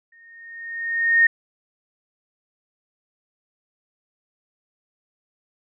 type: tone with exponential growth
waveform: sine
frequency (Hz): 1845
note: A#6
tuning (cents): -18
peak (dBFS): -10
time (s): 0.12-1.27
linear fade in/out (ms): 5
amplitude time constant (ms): 250
effects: none